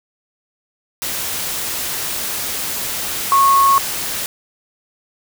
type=tone in noise; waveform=sine; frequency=1098 Hz; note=C#6; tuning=17 cents flat; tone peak=-9 dBFS; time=3.32-3.78 s; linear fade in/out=0 ms; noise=white; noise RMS=-23 dBFS; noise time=1.02-4.26 s; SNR=+11 dB; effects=none